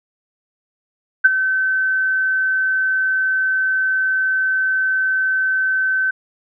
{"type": "tone with ADSR envelope", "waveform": "sine", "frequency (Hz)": 1533, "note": "G6", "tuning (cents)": -39, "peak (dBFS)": -4, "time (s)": [1.24, 6.11], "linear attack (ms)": 14, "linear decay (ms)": 25, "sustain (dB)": -11, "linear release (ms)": 8, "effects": []}